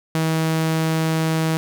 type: tone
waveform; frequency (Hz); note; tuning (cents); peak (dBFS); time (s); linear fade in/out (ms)
sawtooth; 160.4; E3; -47; -14; 0.15-1.57; 0
effects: none